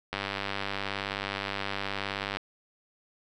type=click train; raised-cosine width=0.3 ms; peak=-15 dBFS; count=223; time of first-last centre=0.13-2.37 s; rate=99.1 Hz; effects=none